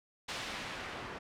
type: noise with low-pass filter sweep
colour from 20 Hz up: white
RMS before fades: -42 dBFS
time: 0.28-1.19 s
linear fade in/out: 10 ms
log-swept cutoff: 4300 to 1500 Hz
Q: 0.73
effects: none